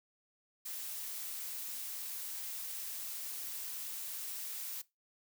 blue noise, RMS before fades -42 dBFS, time 0.65-4.82 s, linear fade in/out 10 ms, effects noise-tail reverb RT60 0.2 s tail -19 dB re dry

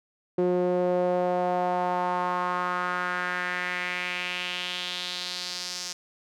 sawtooth tone with band-pass filter sweep, 179.4 Hz, F3, 47 cents sharp, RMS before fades -28 dBFS, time 0.38-5.93 s, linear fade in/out 5 ms, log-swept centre 400 to 5700 Hz, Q 3, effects none

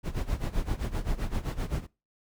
brown noise with tremolo, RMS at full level -27 dBFS, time 0.03-1.87 s, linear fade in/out 50 ms, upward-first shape sine, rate 7.7 Hz, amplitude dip 85%, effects noise-tail reverb RT60 0.3 s tail -23 dB re dry

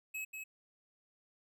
square tone with echo, 2570 Hz, E7, 45 cents flat, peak -39 dBFS, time 0.14-0.25 s, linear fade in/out 10 ms, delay 190 ms, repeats 1, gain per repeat -4 dB, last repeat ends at 0.44 s, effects none

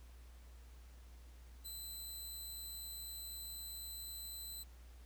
5% pulse tone, 4028 Hz, B7, 33 cents sharp, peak -39 dBFS, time 1.64-4.64 s, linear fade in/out 20 ms, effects added 60 Hz sine -54 dBFS peak until 5.05 s + pink hiss -67 dBFS RMS until 5.05 s

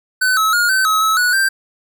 square tone with pitch steps, 1512 / 1293 / 1428 / 1534 / 1281 / 1296 / 1470 / 1572 Hz, F#6 / E6 / F6 / G6 / E6 / E6 / F#6 / G6, +37 / -34 / +38 / -38 / -50 / -30 / -12 / +4 cents, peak -13 dBFS, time 0.21-1.49 s, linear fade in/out 10 ms, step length 160 ms, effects none

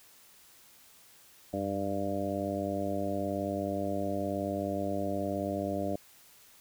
harmonic tone with a mistuned harmonic, 99 Hz, G2, 18 cents sharp, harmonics 1 / 2 / 3 / 4 / 5 / 6 / 7, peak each -40 / -37 / -36 / -41 / -41 / -35 / -39 dBFS, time 1.53-5.96 s, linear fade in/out 5 ms, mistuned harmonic 1, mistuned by -110 cents, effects white hiss -58 dBFS RMS until 6.6 s

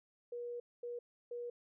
sine tone bursts at uneven times, 480.4 Hz, B4, 48 cents flat, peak -40 dBFS, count 3, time 0.32-0.6 / 0.83-0.99 / 1.31-1.5 s, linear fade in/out 5 ms, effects none

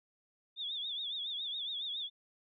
sine tone with vibrato, 3527 Hz, A7, 3 cents sharp, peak -36 dBFS, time 0.56-2.1 s, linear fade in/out 50 ms, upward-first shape triangle, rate 7.2 Hz, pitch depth 130 cents each way, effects none

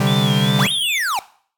45% pulse chord, C suspended second, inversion none, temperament equal, 130.81 / 146.83 / 196 Hz, C3 / D3 / G3, 0 / 0 / 0 cents, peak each -19 dBFS, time 0-0.67 s, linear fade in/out 5 ms
sine tone with vibrato, 3370 Hz, G#7, 25 cents sharp, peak -22 dBFS, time 0.07-0.98 s, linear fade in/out 0 ms, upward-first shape sine, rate 2.6 Hz, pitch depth 93 cents each way
square linear two-way sweep, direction up then down, 674 to 3749 to 730 Hz, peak -19 dBFS, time 0.59-1.19 s, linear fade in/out 0 ms, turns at 0.72 s
effects noise-tail reverb RT60 0.5 s tail -18 dB re dry

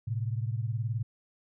sine beating tone pair, 110 / 129 Hz, A2 / C3, 0 / -24 cents, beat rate 19 Hz, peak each -30 / -34 dBFS, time 0.07-1.03 s, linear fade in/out 10 ms, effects none

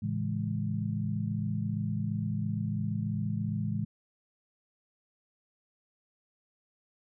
sine chord, A major seventh, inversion none, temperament equal, 110 / 138.59 / 164.81 / 207.7 Hz, A2 / C#3 / E3 / G#3, 0 / 0 / 0 / 0 cents, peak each -33 / -38 / -35 / -34 dBFS, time 0.02-3.85 s, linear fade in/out 10 ms, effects none

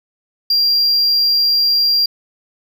triangle tone, 4761 Hz, D8, 23 cents sharp, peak -10 dBFS, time 0.5-2.06 s, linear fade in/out 5 ms, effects none

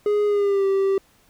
triangle tone with pitch glide, 415.3 to 389.7 Hz, G#4 to G4, 0 to -10 cents, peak -15 dBFS, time 0.06-0.98 s, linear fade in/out 2 ms, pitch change -110 cents, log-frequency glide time 0.26-0.66 s, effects pink hiss -58 dBFS RMS until 1.29 s

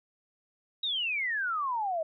sine exponential sweep, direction down, 3856 to 620 Hz, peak -28 dBFS, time 0.83-2.03 s, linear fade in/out 5 ms, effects none

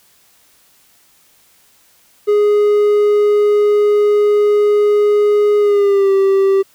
triangle tone with pitch glide, 415.3 to 389.7 Hz, G#4 to G4, 0 to -10 cents, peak -7 dBFS, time 2.27-6.63 s, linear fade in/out 20 ms, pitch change -110 cents, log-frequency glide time 5.59-6.12 s, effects white hiss -52 dBFS RMS until 6.74 s

